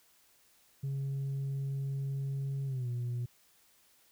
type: tone with pitch glide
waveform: sine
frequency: 137.2 to 121.53 Hz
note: C#3 to B2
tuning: -17 to -27 cents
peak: -30 dBFS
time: 0.83-3.26 s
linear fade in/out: 10 ms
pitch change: -210 cents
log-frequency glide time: 2.66-2.88 s
effects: tanh soft clip ceiling -31 dBFS + white hiss -66 dBFS RMS until 4.11 s